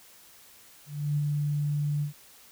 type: tone with ADSR envelope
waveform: sine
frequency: 146.8 Hz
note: D3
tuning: in tune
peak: -23 dBFS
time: 0.86-2.13 s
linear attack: 310 ms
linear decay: 36 ms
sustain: -2 dB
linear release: 110 ms
effects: white hiss -54 dBFS RMS until 2.51 s